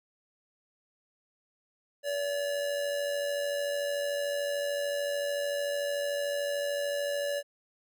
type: tone with amplitude modulation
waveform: square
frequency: 573 Hz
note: D5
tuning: 43 cents flat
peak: -28 dBFS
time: 2.03-7.43 s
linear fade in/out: 50 ms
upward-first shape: sine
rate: 93.5 Hz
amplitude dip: 45%
effects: none